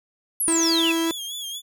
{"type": "exponential sweep", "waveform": "sine", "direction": "down", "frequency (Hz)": [11720, 2489], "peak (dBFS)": -20, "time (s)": [0.4, 0.92], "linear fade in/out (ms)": 5}
{"type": "tone", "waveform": "45% pulse", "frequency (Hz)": 329.6, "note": "E4", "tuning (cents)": 0, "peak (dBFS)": -21, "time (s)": [0.48, 1.11], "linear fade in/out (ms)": 0}
{"type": "tone with vibrato", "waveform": "sawtooth", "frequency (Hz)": 3322, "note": "G#7", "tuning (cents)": 0, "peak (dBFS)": -27, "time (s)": [0.59, 1.62], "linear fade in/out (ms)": 50, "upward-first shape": "sine", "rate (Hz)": 4.2, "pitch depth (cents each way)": 75}
{"effects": []}